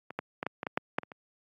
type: clicks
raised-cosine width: 0.5 ms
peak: -25 / -16 / -17 / -15 / -19 / -17 / -11 / -11 / -27 / -29 dBFS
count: 10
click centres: 0.106 / 0.19 / 0.429 / 0.466 / 0.631 / 0.668 / 0.775 / 0.985 / 1.033 / 1.118 s
effects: high-pass 150 Hz 12 dB/octave + AAC 32 kbps